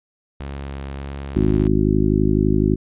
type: tone with vibrato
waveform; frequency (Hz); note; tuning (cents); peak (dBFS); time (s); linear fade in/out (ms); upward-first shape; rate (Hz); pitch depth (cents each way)
sawtooth; 69; C#2; -7; -24; 0.4-1.67; 0; sine; 1.7; 14
type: harmonic tone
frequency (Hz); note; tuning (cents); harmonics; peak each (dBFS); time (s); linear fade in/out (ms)
51.91; G#1; 0; 1 / 2 / 3 / 4 / 5 / 6 / 7; -22 / -22 / -22 / -22 / -22 / -22 / -22; 1.35-2.76; 20
effects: resampled to 8000 Hz